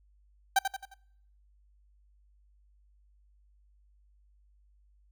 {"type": "tone with echo", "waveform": "30% pulse", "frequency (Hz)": 779, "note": "G5", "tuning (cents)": -11, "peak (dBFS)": -18, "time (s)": [0.56, 0.59], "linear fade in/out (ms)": 5, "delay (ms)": 88, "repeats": 4, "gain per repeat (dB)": -7, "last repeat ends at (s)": 0.942, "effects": ["noise-tail reverb RT60 0.8 s tail -26 dB re dry", "added 50 Hz sine -61 dBFS peak until 5.11 s"]}